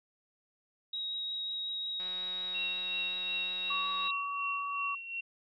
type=tone with vibrato; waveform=sine; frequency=3804 Hz; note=A#7; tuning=34 cents sharp; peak=-34 dBFS; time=0.93-4.11 s; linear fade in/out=5 ms; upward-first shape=triangle; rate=5.5 Hz; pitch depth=9 cents each way
type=click train; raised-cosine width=0.3 ms; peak=-34 dBFS; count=381; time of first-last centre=2-4.077 s; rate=183 Hz
type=tone with tremolo; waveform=sine; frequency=2731 Hz; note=F7; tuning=39 cents flat; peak=-33 dBFS; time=2.54-5.21 s; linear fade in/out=10 ms; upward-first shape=sine; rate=2.7 Hz; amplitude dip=65%
type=tone; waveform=sine; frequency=1134 Hz; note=C#6; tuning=39 cents sharp; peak=-34 dBFS; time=3.7-4.95 s; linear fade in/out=5 ms
effects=none